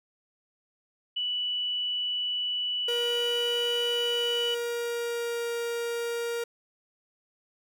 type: tone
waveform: sine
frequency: 2960 Hz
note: F#7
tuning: in tune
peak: -27 dBFS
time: 1.16-4.55 s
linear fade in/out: 10 ms
type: tone with pitch glide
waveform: 45% pulse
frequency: 477 to 469.6 Hz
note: A#4 to A#4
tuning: +40 to +13 cents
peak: -29 dBFS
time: 2.88-6.44 s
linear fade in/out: 5 ms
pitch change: -27 cents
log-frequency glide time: 3.89-5.5 s
effects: none